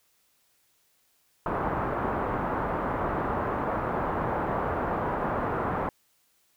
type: low-pass noise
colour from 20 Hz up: white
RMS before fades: -29 dBFS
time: 1.46-5.89 s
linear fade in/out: 2 ms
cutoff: 1200 Hz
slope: 24 dB/octave
effects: white hiss -68 dBFS RMS until 6.56 s